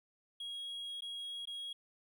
triangle tone with dropouts, 3299 Hz, G#7, 12 cents flat, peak -39 dBFS, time 0.4-1.73 s, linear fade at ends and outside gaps 5 ms, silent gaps 1.008-1.02 / 1.455-1.472 s, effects none

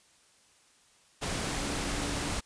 sine tone in noise, 286.6 Hz, D4, 42 cents flat, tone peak -40 dBFS, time 1.45-2.32 s, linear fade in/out 20 ms, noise pink, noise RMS -33 dBFS, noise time 1.21-2.41 s, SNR -10 dB, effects white hiss -63 dBFS RMS until 2.45 s + resampled to 22050 Hz

